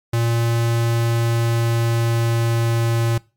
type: tone with pitch glide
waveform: square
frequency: 116.54 to 115.73 Hz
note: A#2 to A#2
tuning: 0 to -12 cents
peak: -17 dBFS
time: 0.13-3.18 s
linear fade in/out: 5 ms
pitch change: -12 cents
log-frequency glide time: 0.49-3.01 s
effects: noise-tail reverb RT60 0.3 s tail -22 dB re dry + MP3 96 kbps